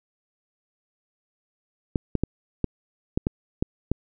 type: clicks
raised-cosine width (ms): 3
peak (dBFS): -9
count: 8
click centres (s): 1.958 / 2.153 / 2.236 / 2.643 / 3.175 / 3.269 / 3.625 / 3.916
effects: none